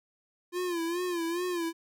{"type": "tone with vibrato", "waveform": "square", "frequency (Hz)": 346.3, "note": "F4", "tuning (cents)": -15, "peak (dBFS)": -30, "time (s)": [0.52, 1.73], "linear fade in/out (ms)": 50, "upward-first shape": "sine", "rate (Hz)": 2.4, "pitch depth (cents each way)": 84, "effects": []}